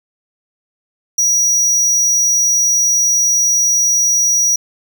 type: tone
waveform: square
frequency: 5790 Hz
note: F#8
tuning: 38 cents flat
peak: -11 dBFS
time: 1.18-4.56 s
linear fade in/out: 5 ms
effects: none